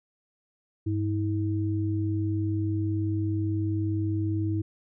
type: tone pair together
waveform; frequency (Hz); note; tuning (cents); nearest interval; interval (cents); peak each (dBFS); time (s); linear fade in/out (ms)
sine; 100.8 / 321; G2 / E4; +49 / -46; octave + minor sixth; 2005; -26 / -29; 0.86-4.62; 10
effects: none